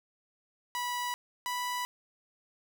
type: tone pair in turn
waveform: sawtooth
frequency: 979 / 986.4 Hz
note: B5 / B5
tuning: -15 / -2 cents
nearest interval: unison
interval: 13 cents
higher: second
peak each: -28 dBFS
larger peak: neither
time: 0.75-1.14 / 1.46-1.85 s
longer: neither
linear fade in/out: 0 ms
effects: none